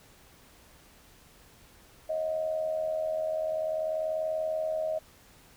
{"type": "tone with amplitude modulation", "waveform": "sine", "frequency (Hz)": 631, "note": "D#5", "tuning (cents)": 24, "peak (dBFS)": -25, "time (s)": [2.09, 4.99], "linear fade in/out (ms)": 10, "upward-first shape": "sine", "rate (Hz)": 80.5, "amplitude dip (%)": 60, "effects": ["pink hiss -57 dBFS RMS until 5.56 s"]}